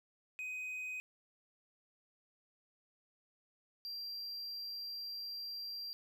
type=tone pair in turn; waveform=triangle; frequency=2508 / 4734 Hz; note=D#7 / D8; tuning=+13 / +13 cents; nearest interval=major seventh; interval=1100 cents; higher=second; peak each=-38 / -40 dBFS; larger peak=first; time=0.39-1 / 3.85-5.93 s; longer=second; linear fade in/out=0 ms; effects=none